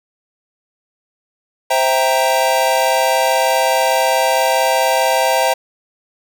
square chord, C dominant seventh, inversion none, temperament equal, 523.3 / 659.3 / 784 / 932.3 Hz, C5 / E5 / G5 / Bb5, 0 / 0 / 0 / 0 cents, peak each -19 dBFS, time 1.7-5.54 s, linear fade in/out 10 ms, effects none

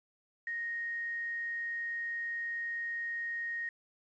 sine tone with quantisation, 1864.7 Hz, A#6, in tune, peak -34 dBFS, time 0.47-3.69 s, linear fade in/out 2 ms, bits 10, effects resampled to 16000 Hz

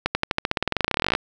accelerating click train, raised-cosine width 0.3 ms, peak -4 dBFS, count 27, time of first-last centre 0.06-1.151 s, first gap 90 ms, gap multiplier 0.93, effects none

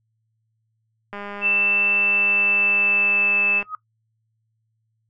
click train, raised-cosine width 0.5 ms, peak -19 dBFS, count 508, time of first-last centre 1.13-3.628 s, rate 203 Hz
sine tone with pitch glide, 2659 to 2630 Hz, E7 to E7, +14 to -5 cents, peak -16 dBFS, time 1.41-3.63 s, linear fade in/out 50 ms, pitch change -19 cents, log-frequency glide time 1.88-3.42 s
sine tone with exponential growth, 1258 Hz, D#6, 19 cents sharp, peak -23 dBFS, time 3.61-3.75 s, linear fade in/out 2 ms, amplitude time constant 29 ms
effects noise-tail reverb RT60 0.1 s tail -18 dB re dry + added 111 Hz sine -68 dBFS peak until 5.09 s

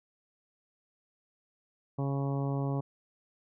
harmonic tone, 138.59 Hz, C#3, in tune, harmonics 1 / 2 / 3 / 4 / 5 / 6 / 7 / 8, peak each -30 / -36 / -40 / -42 / -44 / -46 / -47 / -48 dBFS, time 1.98-2.81 s, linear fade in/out 10 ms, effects none

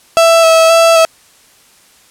35% pulse tone with vibrato, 657 Hz, E5, 6 cents flat, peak -3 dBFS, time 0.17-1.05 s, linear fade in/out 0 ms, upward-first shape square, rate 1.9 Hz, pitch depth 15 cents each way, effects white hiss -46 dBFS RMS until 2.1 s + low-pass 11000 Hz 12 dB/octave

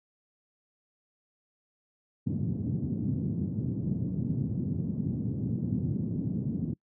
white band-pass noise, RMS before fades -31 dBFS, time 2.26-6.74 s, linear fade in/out 10 ms, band 100 to 230 Hz, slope 24 dB/octave, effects noise-tail reverb RT60 0.1 s tail -25 dB re dry

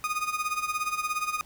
30% pulse tone with tremolo, 1236 Hz, D#6, 12 cents flat, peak -22 dBFS, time 0.04-1.41 s, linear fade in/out 0 ms, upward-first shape sine, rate 17 Hz, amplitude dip 75%, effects pink hiss -55 dBFS RMS until 1.45 s

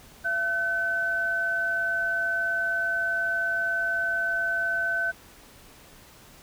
sine tone pair together, 677.1 / 1520 Hz, E5 / F#6, +46 / +46 cents, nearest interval octave + major second, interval 1400 cents, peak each -33 / -24 dBFS, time 0.24-5.12 s, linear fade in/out 20 ms, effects pink hiss -51 dBFS RMS until 6.42 s

